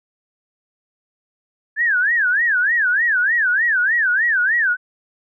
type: tone with vibrato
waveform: sine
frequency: 1665 Hz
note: G#6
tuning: 4 cents sharp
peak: -14 dBFS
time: 1.76-4.77 s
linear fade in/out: 50 ms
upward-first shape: sine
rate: 3.3 Hz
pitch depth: 250 cents each way
effects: none